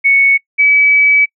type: tone pair in turn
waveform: sine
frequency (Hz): 2217 / 2287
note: C#7 / D7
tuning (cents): 0 / -47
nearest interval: minor second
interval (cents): 53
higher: second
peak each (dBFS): -6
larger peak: neither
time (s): 0.04-0.38 / 0.58-1.26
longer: second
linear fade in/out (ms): 20
effects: noise-tail reverb RT60 0.1 s tail -25 dB re dry